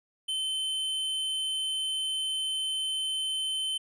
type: tone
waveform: square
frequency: 3073 Hz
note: G7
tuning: 35 cents flat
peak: -29 dBFS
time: 0.28-3.78 s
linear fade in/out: 10 ms
effects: resampled to 22050 Hz